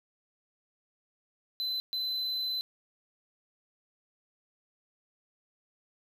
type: tone bursts at uneven times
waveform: triangle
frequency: 4036 Hz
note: B7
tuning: 37 cents sharp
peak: -29 dBFS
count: 2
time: 1.6-1.8 / 1.93-2.61 s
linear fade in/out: 0 ms
effects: 10-bit